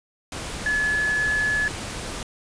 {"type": "tone in noise", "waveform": "sine", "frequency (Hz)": 1711, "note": "A6", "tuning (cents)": -49, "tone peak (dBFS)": -20, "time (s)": [0.66, 1.68], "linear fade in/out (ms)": 2, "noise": "pink", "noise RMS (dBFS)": -32, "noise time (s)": [0.32, 2.23], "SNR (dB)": 9, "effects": ["resampled to 22050 Hz"]}